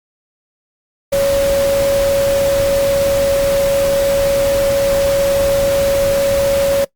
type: tone in noise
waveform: sine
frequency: 556 Hz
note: C#5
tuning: 5 cents sharp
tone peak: -11 dBFS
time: 1.12-6.85 s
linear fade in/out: 10 ms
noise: pink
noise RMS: -23 dBFS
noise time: 1.12-6.85 s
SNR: +9 dB
effects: noise-tail reverb RT60 0.1 s tail -20 dB re dry + Opus 48 kbps